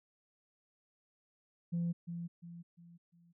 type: tone with echo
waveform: sine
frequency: 170.8 Hz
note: F3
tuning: 38 cents flat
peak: -30 dBFS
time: 1.72-1.93 s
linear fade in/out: 20 ms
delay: 350 ms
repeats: 4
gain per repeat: -8 dB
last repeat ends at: 3.33 s
effects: tanh soft clip ceiling -29 dBFS